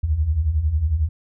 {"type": "beating tone pair", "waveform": "sine", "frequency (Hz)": [69.3, 80.3], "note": ["C#2", "E2"], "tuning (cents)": [0, -45], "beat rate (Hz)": 11, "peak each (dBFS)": [-24, -18], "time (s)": [0.03, 1.09], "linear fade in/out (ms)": 10, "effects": []}